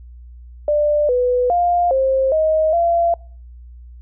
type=tone with pitch steps; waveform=sine; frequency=593 / 496 / 702 / 531 / 628 / 682 Hz; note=D5 / B4 / F5 / C5 / D#5 / F5; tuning=+17 / +7 / +9 / +25 / +16 / -41 cents; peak=-13 dBFS; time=0.68-3.14 s; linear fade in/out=2 ms; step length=410 ms; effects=noise-tail reverb RT60 0.5 s tail -26 dB re dry + added 60 Hz sine -36 dBFS peak until 4.01 s